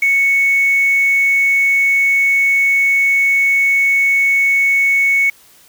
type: tone with quantisation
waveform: sine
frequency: 2215 Hz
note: C#7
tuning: 2 cents flat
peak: -10 dBFS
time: 0.02-5.3 s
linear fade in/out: 5 ms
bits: 5
effects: white hiss -47 dBFS RMS until 5.68 s